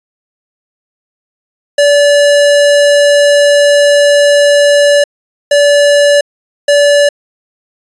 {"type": "tone bursts at uneven times", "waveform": "square", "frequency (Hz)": 577, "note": "D5", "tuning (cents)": -31, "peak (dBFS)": -5, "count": 3, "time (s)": [[1.78, 5.04], [5.51, 6.21], [6.68, 7.09]], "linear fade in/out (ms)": 5, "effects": ["resampled to 22050 Hz"]}